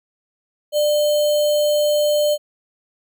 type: tone with sample-and-hold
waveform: sine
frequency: 595 Hz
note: D5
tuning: 22 cents sharp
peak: -14 dBFS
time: 0.72-2.38 s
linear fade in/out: 50 ms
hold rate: 3675 Hz
effects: none